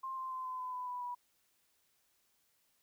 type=tone with pitch steps; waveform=sine; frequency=1056 / 1044.5 / 1033.1 / 1021.8 / 1010.6 / 999.6 / 988.7 / 977.9 Hz; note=C6 / C6 / C6 / C6 / B5 / B5 / B5 / B5; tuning=+16 / -3 / -22 / -41 / +40 / +21 / +2 / -17 cents; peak=-38 dBFS; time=0.03-1.15 s; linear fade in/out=10 ms; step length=140 ms; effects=white hiss -75 dBFS RMS until 2.82 s